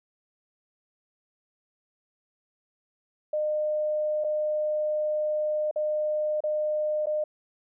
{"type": "tone with dropouts", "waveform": "sine", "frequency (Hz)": 608, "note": "D#5", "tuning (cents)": -40, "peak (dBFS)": -24, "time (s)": [3.33, 7.24], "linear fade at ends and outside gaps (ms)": 5, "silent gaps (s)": [[4.24, 4.244], [5.712, 5.759], [6.405, 6.437], [7.059, 7.068]], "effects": []}